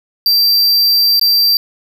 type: tone with dropouts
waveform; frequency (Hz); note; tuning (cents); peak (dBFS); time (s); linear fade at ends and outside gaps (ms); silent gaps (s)
square; 4699; D8; 0; -9; 0.26-1.57; 1; 1.196-1.213
effects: none